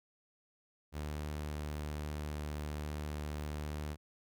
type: tone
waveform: sawtooth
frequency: 74.9 Hz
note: D2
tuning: 35 cents sharp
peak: -34 dBFS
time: 0.92-3.97 s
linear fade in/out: 50 ms
effects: none